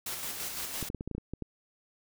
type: noise with tremolo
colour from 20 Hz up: white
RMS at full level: -36 dBFS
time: 0.06-0.89 s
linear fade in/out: 5 ms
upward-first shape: square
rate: 5.9 Hz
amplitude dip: 35%
type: clicks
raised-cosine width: 3 ms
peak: -23 dBFS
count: 10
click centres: 0.827 / 0.901 / 0.947 / 1.009 / 1.076 / 1.113 / 1.15 / 1.181 / 1.336 / 1.423 s
effects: none